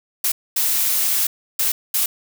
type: noise bursts at uneven times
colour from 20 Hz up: blue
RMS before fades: -19 dBFS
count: 4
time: 0.24-0.32 / 0.56-1.27 / 1.59-1.72 / 1.94-2.06 s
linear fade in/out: 5 ms
effects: none